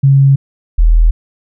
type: tone pair in turn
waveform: sine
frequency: 137.3 / 40.62 Hz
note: C#3 / E1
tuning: -16 / -25 cents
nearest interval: octave + major sixth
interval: 2109 cents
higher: first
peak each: -4 dBFS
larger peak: neither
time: 0.03-0.36 / 0.78-1.11 s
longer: neither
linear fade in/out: 10 ms
effects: none